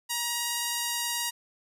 5% pulse tone with vibrato, 949 Hz, A#5, 31 cents sharp, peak -16 dBFS, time 0.09-1.31 s, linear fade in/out 20 ms, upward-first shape sine, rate 19 Hz, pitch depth 9 cents each way, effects none

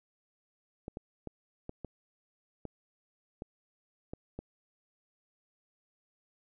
clicks, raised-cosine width 2 ms, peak -26 dBFS, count 9, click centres 0.881 / 0.971 / 1.273 / 1.694 / 1.847 / 2.653 / 3.421 / 4.135 / 4.39 s, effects none

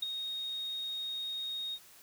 sine tone with ADSR envelope, 3729 Hz, A#7, in tune, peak -28 dBFS, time 0.02-1.79 s, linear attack 7 ms, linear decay 14 ms, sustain -7 dB, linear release 54 ms, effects white hiss -57 dBFS RMS until 2.02 s

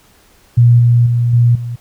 sine tone with level steps, 119.5 Hz, A#2, 43 cents sharp, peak -4 / -6 / -10 / -6 / -19 dBFS, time 0.57-1.76 s, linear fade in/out 10 ms, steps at 0.79 / 1.06 / 1.33 / 1.55 s, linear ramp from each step 5 ms, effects pink hiss -49 dBFS RMS until 1.8 s

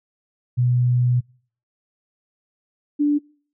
sine tone pair in turn, 123.47 / 292.6 Hz, B2 / D4, 0 / -6 cents, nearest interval octave + minor third, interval 1494 cents, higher second, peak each -15 dBFS, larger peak neither, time 0.57-1.21 / 2.99-3.19 s, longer first, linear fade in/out 20 ms, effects noise-tail reverb RT60 0.5 s tail -26 dB re dry

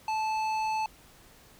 sine tone with tanh clipping, 873 Hz, A5, 14 cents flat, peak -29 dBFS, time 0.08-0.86 s, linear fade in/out 2 ms, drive 13 dB, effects pink hiss -56 dBFS RMS until 1.59 s

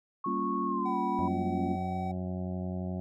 sine tone with pitch glide, 1101 to 980.9 Hz, C#6 to B5, -12 to -12 cents, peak -31 dBFS, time 0.24-1.28 s, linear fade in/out 5 ms, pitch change -200 cents, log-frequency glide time 0.65-0.98 s
sine chord, G half-diminished seventh, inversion none, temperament equal, 196 / 233.1 / 277.2 / 349.2 Hz, G3 / Bb3 / Db4 / F4, 0 / 0 / 0 / 0 cents, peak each -36 dBFS, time 0.26-1.76 s, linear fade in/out 5 ms
triangle tone, 760 Hz, F#5, 46 cents sharp, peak -33 dBFS, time 0.85-2.12 s, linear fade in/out 10 ms
harmonic tone, 91.5 Hz, F#2, 19 cents flat, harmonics 1 / 2 / 3 / 4 / 6 / 7 / 8 / 9, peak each -37 / -34 / -46 / -44 / -48 / -45 / -50 / -56 dBFS, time 1.19-3 s, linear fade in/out 0 ms
effects none

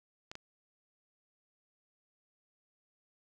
clicks, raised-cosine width 0.2 ms, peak -26 dBFS, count 2, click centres 0.315 / 0.354 s, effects none

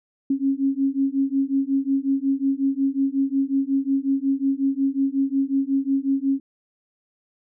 sine beating tone pair, 270 / 275.5 Hz, C#4 / C#4, -45 / -11 cents, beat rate 5.5 Hz, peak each -22 dBFS, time 0.3-6.4 s, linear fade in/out 5 ms, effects none

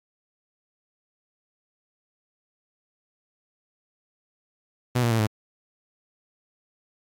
sawtooth tone with pitch steps, 123.47 / 117.96 / 112.7 / 107.67 Hz, B2 / A#2 / A2 / A2, 0 / +21 / +42 / -37 cents, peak -16 dBFS, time 4.95-5.27 s, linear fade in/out 10 ms, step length 80 ms, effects AAC 48 kbps

